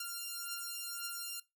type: beating tone pair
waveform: 5% pulse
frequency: 1392 / 1393.9 Hz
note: F6 / F6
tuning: -6 / -4 cents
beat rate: 1.9 Hz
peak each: -30 / -32 dBFS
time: 0-1.4 s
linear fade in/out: 5 ms
effects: noise-tail reverb RT60 0.2 s tail -19 dB re dry